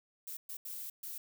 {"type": "noise bursts at uneven times", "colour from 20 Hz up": "violet", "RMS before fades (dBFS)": -43, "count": 4, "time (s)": [[0.27, 0.37], [0.49, 0.57], [0.65, 0.9], [1.03, 1.18]], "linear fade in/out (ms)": 5, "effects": []}